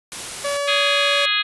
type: noise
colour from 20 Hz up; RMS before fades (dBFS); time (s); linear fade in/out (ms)
white; -30; 0.12-0.57; 0
type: tone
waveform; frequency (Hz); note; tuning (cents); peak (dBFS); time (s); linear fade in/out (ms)
sawtooth; 570; C#5; +48; -17; 0.44-1.26; 10
type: harmonic tone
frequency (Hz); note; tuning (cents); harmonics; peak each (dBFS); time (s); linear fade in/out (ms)
415.3; G#4; 0; 3 / 4 / 5 / 6 / 7 / 8 / 9 / 10; -27 / -25 / -28 / -23 / -27 / -23 / -25 / -29; 0.67-1.43; 20
effects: resampled to 24000 Hz